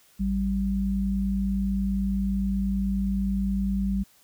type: tone pair together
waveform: sine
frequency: 54.77 / 195 Hz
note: A1 / G3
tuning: -7 / -9 cents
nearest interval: octave + minor seventh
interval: 2198 cents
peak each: -28 / -24 dBFS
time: 0.19-4.04 s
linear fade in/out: 20 ms
effects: white hiss -59 dBFS RMS until 4.23 s